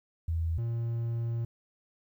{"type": "tone pair in turn", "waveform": ["sine", "triangle"], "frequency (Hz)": [82.3, 116.39], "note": ["E2", "A#2"], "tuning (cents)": [-2, -2], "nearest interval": "tritone", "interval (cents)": 600, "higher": "second", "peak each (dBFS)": -27, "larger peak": "neither", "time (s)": [[0.28, 0.58], [0.58, 1.45]], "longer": "second", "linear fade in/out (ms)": 5, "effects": ["11-bit"]}